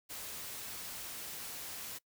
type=noise; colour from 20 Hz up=white; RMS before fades=-44 dBFS; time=0.09-1.99 s; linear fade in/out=20 ms; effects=noise-tail reverb RT60 0.1 s tail -22 dB re dry